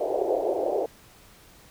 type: band-pass noise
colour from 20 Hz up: pink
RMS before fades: -26 dBFS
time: 0-0.86 s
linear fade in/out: 5 ms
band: 360 to 720 Hz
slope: 48 dB/octave
effects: pink hiss -53 dBFS RMS until 1.7 s